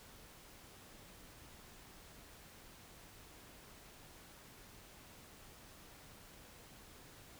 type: silence
effects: pink hiss -58 dBFS RMS until 7.39 s